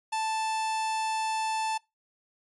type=tone; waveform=45% pulse; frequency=880 Hz; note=A5; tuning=in tune; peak=-27 dBFS; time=0.12-1.78 s; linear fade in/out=10 ms; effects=noise-tail reverb RT60 0.2 s tail -23 dB re dry + MP3 48 kbps